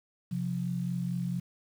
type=tone pair together; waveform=sine; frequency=132.7 / 177.13 Hz; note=C3 / F3; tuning=+25 / +25 cents; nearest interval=perfect fourth; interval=500 cents; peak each=-34 / -31 dBFS; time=0.31-1.4 s; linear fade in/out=10 ms; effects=9-bit